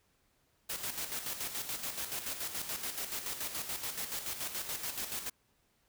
white noise with tremolo, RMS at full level -37 dBFS, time 0.69-5.3 s, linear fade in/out 10 ms, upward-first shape square, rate 7 Hz, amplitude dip 55%, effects pink hiss -73 dBFS RMS until 5.88 s

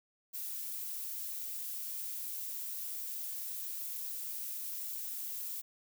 violet noise with amplitude modulation, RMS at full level -39 dBFS, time 0.33-5.62 s, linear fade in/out 20 ms, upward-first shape sine, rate 277 Hz, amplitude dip 30%, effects none

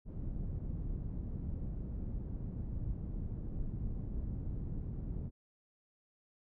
pink low-pass noise, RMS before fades -39 dBFS, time 0.05-5.31 s, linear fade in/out 50 ms, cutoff 180 Hz, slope 12 dB/octave, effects none

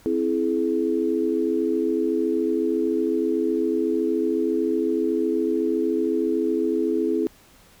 sine chord, C augmented, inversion none, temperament equal with one note detuned, 261.6 / 329.6 / 423.3 Hz, C4 / E4 / G#4, 0 / 0 / +33 cents, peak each -26 / -23 / -24 dBFS, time 0.06-7.27 s, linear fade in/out 0 ms, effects pink hiss -53 dBFS RMS until 7.8 s

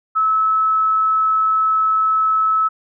sine tone, 1299 Hz, E6, 26 cents flat, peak -13 dBFS, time 0.15-2.69 s, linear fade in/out 20 ms, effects none

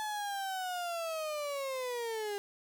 35% pulse linear sweep, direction down, 864 to 400 Hz, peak -33 dBFS, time 0-2.38 s, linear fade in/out 0 ms, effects none

